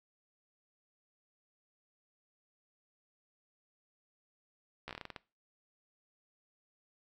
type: slowing click train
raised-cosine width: 0.3 ms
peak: -26 dBFS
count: 10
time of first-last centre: 4.88-5.162 s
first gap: 13 ms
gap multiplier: 1.21
effects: noise-tail reverb RT60 0.3 s tail -20 dB re dry